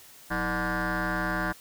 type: tone with frequency modulation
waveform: sine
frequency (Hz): 880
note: A5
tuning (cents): 0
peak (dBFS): -23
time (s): 0.3-1.53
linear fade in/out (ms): 20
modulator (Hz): 140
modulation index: 6.1
effects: tanh soft clip ceiling -25 dBFS + white hiss -51 dBFS RMS until 1.6 s